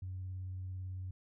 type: tone with vibrato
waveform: sine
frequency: 92.8 Hz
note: F#2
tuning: 6 cents sharp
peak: -38 dBFS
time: 0.02-1.11 s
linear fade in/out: 5 ms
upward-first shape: sine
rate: 18 Hz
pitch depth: 17 cents each way
effects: tanh soft clip ceiling -35 dBFS